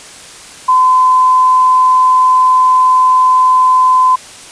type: tone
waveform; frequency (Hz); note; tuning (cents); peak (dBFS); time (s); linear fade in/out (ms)
sine; 1021; C6; -43; -5; 0.68-4.16; 10
effects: white hiss -33 dBFS RMS until 4.51 s + resampled to 22050 Hz